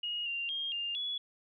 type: tone with pitch steps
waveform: sine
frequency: 2875 / 2780 / 3227 / 2805 / 3392 Hz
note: F7 / F7 / G7 / F7 / G#7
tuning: +50 / -9 / +50 / +7 / +36 cents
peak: -33 dBFS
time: 0.03-1.18 s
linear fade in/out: 5 ms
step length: 230 ms
effects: none